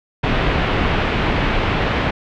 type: low-pass noise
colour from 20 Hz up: pink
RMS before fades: -18 dBFS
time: 0.23-2.11 s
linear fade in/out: 10 ms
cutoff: 3100 Hz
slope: 24 dB/octave
effects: none